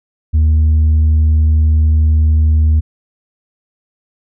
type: tone with tanh clipping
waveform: sine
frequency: 77.78 Hz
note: D#2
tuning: in tune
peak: -8 dBFS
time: 0.33-2.81 s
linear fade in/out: 20 ms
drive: 2 dB
effects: none